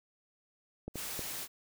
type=clicks; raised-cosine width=2 ms; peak=-26 dBFS; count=3; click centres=0.88 / 0.957 / 1.193 s
type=noise; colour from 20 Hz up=white; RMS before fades=-40 dBFS; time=0.94-1.48 s; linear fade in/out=50 ms
effects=none